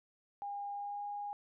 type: tone with pitch glide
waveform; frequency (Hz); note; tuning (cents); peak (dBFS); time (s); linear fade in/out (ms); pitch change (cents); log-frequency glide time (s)
sine; 810 to 818.9; G#5 to G#5; -43 to -25; -38; 0.42-1.33; 0; +18; 0.74-1.04
effects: none